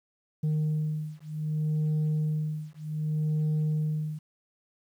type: beating tone pair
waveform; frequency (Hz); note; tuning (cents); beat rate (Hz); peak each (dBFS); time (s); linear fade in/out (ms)
sine; 153.4 / 154.05; D#3 / D#3; -24 / -17; 0.65; -27; 0.43-4.19; 10
effects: tanh soft clip ceiling -23 dBFS + 10-bit